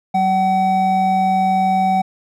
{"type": "tone pair together", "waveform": "triangle", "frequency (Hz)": [189.3, 756.8], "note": ["F#3", "F#5"], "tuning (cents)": [40, 39], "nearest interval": "2 octaves", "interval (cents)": 2399, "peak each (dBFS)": [-18, -12], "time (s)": [0.14, 2.02], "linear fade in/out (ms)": 10, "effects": []}